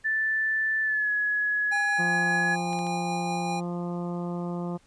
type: tone with pitch glide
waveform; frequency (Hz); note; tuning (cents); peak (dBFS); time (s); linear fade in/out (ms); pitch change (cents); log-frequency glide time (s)
sine; 1760 to 1686.4; A6 to G#6; 0 to +26; -23; 0.04-2.56; 20; -74; 0.82-1.11
type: tone with tremolo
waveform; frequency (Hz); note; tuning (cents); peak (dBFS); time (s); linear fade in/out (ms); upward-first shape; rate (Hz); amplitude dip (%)
square; 810; G#5; -43; -29; 1.71-3.61; 20; triangle; 5.1; 25
type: harmonic tone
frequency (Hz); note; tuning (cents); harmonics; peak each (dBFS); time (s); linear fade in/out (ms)
174.61; F3; 0; 1 / 2 / 3 / 4 / 5 / 6 / 7; -30 / -36 / -40 / -42 / -44 / -46 / -47; 1.98-4.78; 20
type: clicks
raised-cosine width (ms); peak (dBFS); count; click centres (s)
0.2; -28; 3; 2.731 / 2.79 / 2.868
effects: pink hiss -62 dBFS RMS until 4.86 s + resampled to 22050 Hz